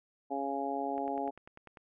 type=harmonic tone; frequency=138.59 Hz; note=C#3; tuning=in tune; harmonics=2 / 3 / 4 / 5 / 6; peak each=-38 / -40 / -41 / -37 / -37 dBFS; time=0.3-1.31 s; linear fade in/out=20 ms
type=click train; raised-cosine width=0.5 ms; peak=-35 dBFS; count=9; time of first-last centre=0.98-1.772 s; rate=10.1 Hz
effects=none